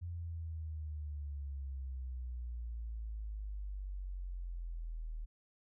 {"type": "exponential sweep", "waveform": "sine", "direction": "down", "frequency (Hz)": [87.31, 38.73], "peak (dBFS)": -39, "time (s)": [0.01, 5.26], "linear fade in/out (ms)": 20, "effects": []}